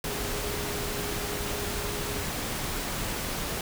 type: tone in noise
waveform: sine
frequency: 411.6 Hz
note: G#4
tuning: 16 cents flat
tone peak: -38 dBFS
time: 0.07-2.23 s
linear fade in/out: 2 ms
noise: pink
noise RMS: -32 dBFS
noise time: 0.04-3.61 s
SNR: -9 dB
effects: none